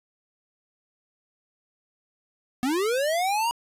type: linear sweep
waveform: square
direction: up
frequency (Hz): 240.4 to 963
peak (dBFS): -23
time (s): 2.63-3.51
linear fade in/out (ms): 0
effects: resampled to 32000 Hz + 9-bit